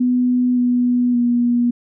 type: tone with pitch steps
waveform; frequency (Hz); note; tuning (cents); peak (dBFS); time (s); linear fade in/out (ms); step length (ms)
sine; 248.5 / 245.5 / 240.7; B3 / B3 / B3; +11 / -10 / -44; -13; 0-1.71; 10; 570
effects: none